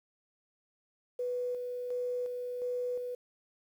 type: tone with tremolo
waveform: sine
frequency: 493.9 Hz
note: B4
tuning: in tune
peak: -31 dBFS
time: 1.19-3.15 s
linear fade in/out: 5 ms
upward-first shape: square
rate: 1.4 Hz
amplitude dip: 35%
effects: 10-bit